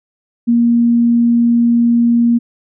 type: tone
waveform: sine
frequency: 235.7 Hz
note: A#3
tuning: 19 cents sharp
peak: -8 dBFS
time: 0.47-2.39 s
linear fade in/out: 20 ms
effects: none